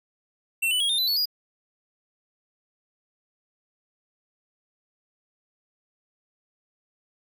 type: tone with pitch steps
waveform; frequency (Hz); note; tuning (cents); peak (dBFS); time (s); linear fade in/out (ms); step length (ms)
square; 2705 / 2984 / 3292 / 3632 / 4006 / 4420 / 4876; E7 / F#7 / G#7 / A#7 / B7 / C#8 / D#8; +44 / +14 / -16 / -46 / +24 / -6 / -36; -22; 0.62-1.257; 10; 91
effects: none